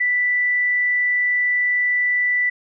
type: tone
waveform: sine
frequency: 1975.5 Hz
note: B6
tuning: in tune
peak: -16 dBFS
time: 0-2.5 s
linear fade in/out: 10 ms
effects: none